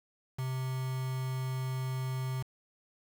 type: tone with quantisation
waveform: triangle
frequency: 130 Hz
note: C3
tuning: 11 cents flat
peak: -30 dBFS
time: 0.38-2.43 s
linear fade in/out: 10 ms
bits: 7
effects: none